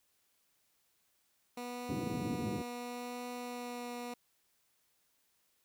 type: tone with vibrato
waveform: 15% pulse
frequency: 243.8 Hz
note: B3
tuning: 22 cents flat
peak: -34 dBFS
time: 1.57-4.14 s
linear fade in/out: 5 ms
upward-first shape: triangle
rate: 0.73 Hz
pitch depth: 12 cents each way
type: band-pass noise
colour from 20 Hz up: white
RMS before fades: -38 dBFS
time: 1.89-2.62 s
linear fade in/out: 5 ms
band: 100 to 320 Hz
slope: 24 dB/octave
effects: white hiss -75 dBFS RMS until 5.64 s